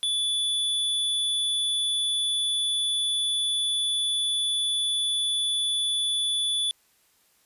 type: tone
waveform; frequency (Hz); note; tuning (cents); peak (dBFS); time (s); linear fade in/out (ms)
square; 3460; A7; -30; -24; 0.03-6.71; 0
effects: white hiss -64 dBFS RMS until 7.45 s + resampled to 32000 Hz